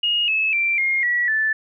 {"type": "tone with pitch steps", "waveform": "sine", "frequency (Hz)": [2865, 2597, 2354, 2134, 1934.4, 1753.5], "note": ["F7", "E7", "D7", "C7", "B6", "A6"], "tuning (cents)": [44, -26, 3, 34, -36, -6], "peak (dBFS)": -17, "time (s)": [0.03, 1.53], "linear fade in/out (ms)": 5, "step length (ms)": 250, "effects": []}